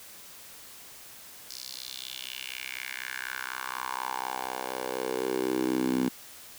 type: tone with high-pass filter sweep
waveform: 10% pulse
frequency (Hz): 64.1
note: C2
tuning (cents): -35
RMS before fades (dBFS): -33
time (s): 1.49-6.09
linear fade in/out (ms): 10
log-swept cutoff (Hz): 5100 to 240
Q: 3.5
effects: white hiss -48 dBFS RMS until 6.58 s